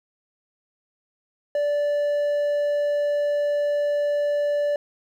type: tone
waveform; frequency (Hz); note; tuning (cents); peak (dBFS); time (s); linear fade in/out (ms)
triangle; 583; D5; -13; -18; 1.55-4.76; 2
effects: 10-bit